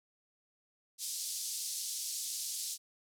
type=band-pass noise; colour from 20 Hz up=pink; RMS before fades=-39 dBFS; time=0.98-2.78 s; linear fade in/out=50 ms; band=4500 to 12000 Hz; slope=24 dB/octave; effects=none